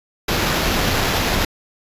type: noise with sample-and-hold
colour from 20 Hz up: pink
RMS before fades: -19 dBFS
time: 0.28-1.45 s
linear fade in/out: 5 ms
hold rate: 8820 Hz
effects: resampled to 32000 Hz